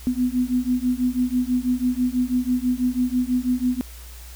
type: beating tone pair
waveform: sine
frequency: 246.9 / 253 Hz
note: B3 / B3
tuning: 0 / +42 cents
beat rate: 6.1 Hz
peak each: -22 dBFS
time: 0.07-3.81 s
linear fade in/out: 0 ms
effects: added 60 Hz sine -38 dBFS peak until 4.35 s + white hiss -45 dBFS RMS until 4.35 s